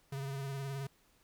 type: tone with vibrato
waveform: square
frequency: 137.2 Hz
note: C#3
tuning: 17 cents flat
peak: -38 dBFS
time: 0.12-0.87 s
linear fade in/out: 5 ms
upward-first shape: triangle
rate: 19 Hz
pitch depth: 46 cents each way
effects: pink hiss -69 dBFS RMS until 1.23 s